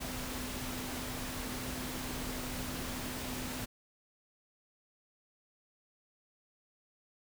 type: tone in noise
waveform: sine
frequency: 252.9 Hz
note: B3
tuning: 41 cents sharp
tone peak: -43 dBFS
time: 0-3.66 s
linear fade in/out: 20 ms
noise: pink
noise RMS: -40 dBFS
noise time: 0-3.66 s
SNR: -6 dB
effects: none

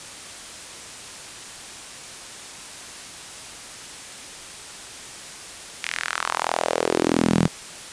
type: tone with high-pass filter sweep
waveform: sawtooth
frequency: 41.56 Hz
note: E1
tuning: 15 cents sharp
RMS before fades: -23 dBFS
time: 5.83-7.48 s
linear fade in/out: 10 ms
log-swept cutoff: 2300 to 160 Hz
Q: 2.6
effects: white hiss -38 dBFS RMS until 7.92 s + resampled to 22050 Hz

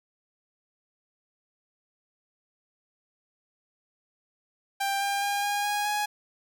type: tone with pitch steps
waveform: sawtooth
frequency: 791 / 799.3 / 807.6 / 816.1 / 824.6 / 833.2 Hz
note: G5 / G5 / G#5 / G#5 / G#5 / G#5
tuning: +15 / +33 / -49 / -31 / -13 / +5 cents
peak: -22 dBFS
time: 4.8-6.06 s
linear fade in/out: 10 ms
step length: 210 ms
effects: none

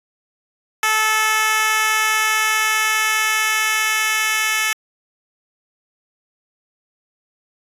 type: tone with high-pass filter sweep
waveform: 10% pulse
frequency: 435.2 Hz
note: A4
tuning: 19 cents flat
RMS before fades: -18 dBFS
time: 0.83-4.73 s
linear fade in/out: 2 ms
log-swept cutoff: 1100 to 1900 Hz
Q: 0.97
effects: resampled to 32000 Hz

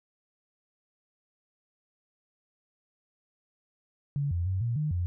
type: tone with pitch steps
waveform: sine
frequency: 142.2 / 86.5 / 94.2 / 117.8 / 151.7 / 88.2 Hz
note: C#3 / F2 / F#2 / A#2 / D#3 / F2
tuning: +45 / -16 / +32 / +19 / -44 / +18 cents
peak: -26 dBFS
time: 4.16-5.06 s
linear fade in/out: 0 ms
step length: 150 ms
effects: none

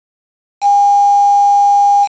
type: tone with quantisation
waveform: sine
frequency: 810 Hz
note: G#5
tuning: 43 cents flat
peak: -6 dBFS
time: 0.61-2.08 s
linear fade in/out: 50 ms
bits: 4
effects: resampled to 16000 Hz

